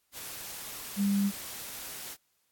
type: tone in noise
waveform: sine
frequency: 200 Hz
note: G3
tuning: 35 cents sharp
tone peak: -24 dBFS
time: 0.96-1.32 s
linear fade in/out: 50 ms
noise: white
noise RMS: -41 dBFS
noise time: 0.12-2.17 s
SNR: +14 dB
effects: white hiss -74 dBFS RMS until 2.51 s + AAC 64 kbps